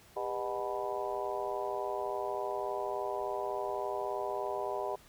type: harmonic tone with a mistuned harmonic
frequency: 123.47 Hz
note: B2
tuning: in tune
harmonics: 3 / 4 / 5 / 6 / 7 / 8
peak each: -38 / -43 / -38 / -40 / -44 / -40 dBFS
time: 0.16-4.96 s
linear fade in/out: 10 ms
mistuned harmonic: 3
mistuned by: +140 cents
effects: pink hiss -59 dBFS RMS until 5.08 s